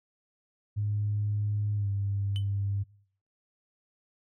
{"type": "tone with pitch glide", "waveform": "sine", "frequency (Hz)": [104, 99.71], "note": ["G#2", "G2"], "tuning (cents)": [3, 30], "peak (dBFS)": -26, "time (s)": [0.76, 2.84], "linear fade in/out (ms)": 20, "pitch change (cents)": -73, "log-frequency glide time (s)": [1.75, 1.88]}
{"type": "tone with exponential decay", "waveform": "triangle", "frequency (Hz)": 3029, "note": "F#7", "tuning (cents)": 40, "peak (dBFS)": -31, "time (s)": [2.36, 2.46], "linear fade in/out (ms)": 0, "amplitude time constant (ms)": 20}
{"effects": ["noise-tail reverb RT60 0.6 s tail -24 dB re dry", "tanh soft clip ceiling -20 dBFS"]}